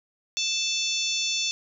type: harmonic tone with a mistuned harmonic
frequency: 880 Hz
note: A5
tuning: in tune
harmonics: 3 / 4 / 5 / 6 / 7 / 8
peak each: -31 / -29 / -32 / -33 / -31 / -37 dBFS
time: 0.37-1.51 s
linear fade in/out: 0 ms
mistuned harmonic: 6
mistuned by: +43 cents
effects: none

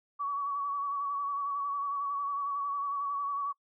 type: tone with vibrato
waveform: sine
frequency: 1131 Hz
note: C#6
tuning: 34 cents sharp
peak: -30 dBFS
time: 0.19-3.53 s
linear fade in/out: 20 ms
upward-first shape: sine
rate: 11 Hz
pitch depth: 34 cents each way
effects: noise-tail reverb RT60 0.1 s tail -26 dB re dry

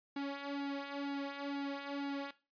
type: tone with flanger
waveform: sawtooth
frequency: 280.8 Hz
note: C#4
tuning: 22 cents sharp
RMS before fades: -40 dBFS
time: 0.16-2.31 s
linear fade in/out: 5 ms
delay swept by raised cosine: 1.6 to 3.4 ms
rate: 2.1 Hz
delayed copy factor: -0.8
effects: noise-tail reverb RT60 0.3 s tail -17 dB re dry + resampled to 11025 Hz

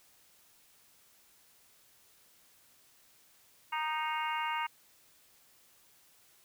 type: harmonic tone with a mistuned harmonic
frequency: 311.1 Hz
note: D#4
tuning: in tune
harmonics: 3 / 4 / 5 / 6 / 7 / 8 / 9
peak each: -34 / -39 / -42 / -46 / -40 / -49 / -42 dBFS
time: 3.72-4.67 s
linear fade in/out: 10 ms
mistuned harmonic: 4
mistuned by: -19 cents
effects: white hiss -64 dBFS RMS until 6.44 s

